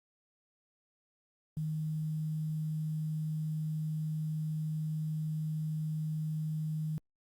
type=tone with quantisation; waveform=sine; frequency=155.56 Hz; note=D#3; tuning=in tune; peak=-32 dBFS; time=1.57-6.98 s; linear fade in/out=0 ms; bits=10; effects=Opus 48 kbps